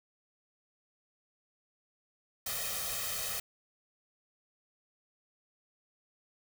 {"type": "noise with comb filter", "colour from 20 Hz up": "white", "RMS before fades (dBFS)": -36, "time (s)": [2.46, 3.4], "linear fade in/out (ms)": 5, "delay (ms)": 1.6, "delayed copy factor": 0.95, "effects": []}